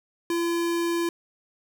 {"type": "tone", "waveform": "square", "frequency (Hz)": 340, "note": "F4", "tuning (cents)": -46, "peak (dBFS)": -24, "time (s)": [0.3, 1.09], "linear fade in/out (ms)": 2, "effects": ["9-bit"]}